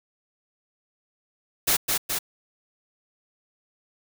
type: noise with echo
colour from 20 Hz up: white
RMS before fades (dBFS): -21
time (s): 1.67-1.77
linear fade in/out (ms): 10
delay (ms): 210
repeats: 2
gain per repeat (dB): -3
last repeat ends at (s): 2.19
effects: none